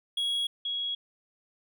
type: tone pair in turn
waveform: triangle / sine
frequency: 3322 / 3322 Hz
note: G#7 / G#7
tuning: 0 / 0 cents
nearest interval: unison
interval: 0 cents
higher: neither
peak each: -25 / -29 dBFS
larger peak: first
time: 0.17-0.47 / 0.65-0.95 s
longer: neither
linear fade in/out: 5 ms
effects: none